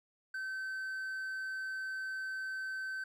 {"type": "tone", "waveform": "triangle", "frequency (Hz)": 1539, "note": "G6", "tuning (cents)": -32, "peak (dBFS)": -35, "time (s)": [0.34, 3.04], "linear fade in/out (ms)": 5, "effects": []}